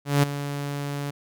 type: tone with ADSR envelope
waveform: sawtooth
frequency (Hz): 142.8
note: D3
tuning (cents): -48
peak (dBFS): -11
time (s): 0.05-1.11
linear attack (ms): 180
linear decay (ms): 12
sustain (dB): -13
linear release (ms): 12
effects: none